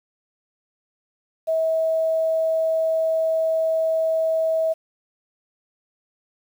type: tone with quantisation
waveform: sine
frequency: 645 Hz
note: E5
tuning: 38 cents flat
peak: -18 dBFS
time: 1.47-4.74 s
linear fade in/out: 20 ms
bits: 8
effects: none